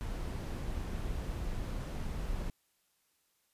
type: noise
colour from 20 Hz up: brown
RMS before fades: -37 dBFS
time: 0.01-2.5 s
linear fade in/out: 0 ms
effects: white hiss -75 dBFS RMS until 3.53 s + resampled to 32000 Hz